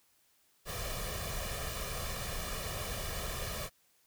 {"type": "noise with comb filter", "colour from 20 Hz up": "pink", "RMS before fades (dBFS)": -38, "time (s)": [0.65, 3.7], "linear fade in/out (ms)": 50, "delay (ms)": 1.7, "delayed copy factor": 0.7, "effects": ["white hiss -70 dBFS RMS until 4.06 s"]}